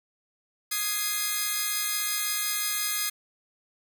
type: chord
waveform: 5% pulse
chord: Ab major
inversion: second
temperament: equal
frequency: 1244.5 / 1661.2 / 2093 Hz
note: Eb6 / Ab6 / C7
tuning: 0 / 0 / 0 cents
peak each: -20 dBFS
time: 0.71-3.1 s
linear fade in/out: 10 ms
effects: none